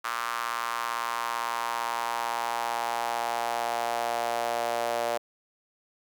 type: tone with high-pass filter sweep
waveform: sawtooth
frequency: 117.8 Hz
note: A#2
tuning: 19 cents sharp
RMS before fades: -30 dBFS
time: 0.04-5.18 s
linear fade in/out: 10 ms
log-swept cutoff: 1200 to 610 Hz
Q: 3.6
effects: none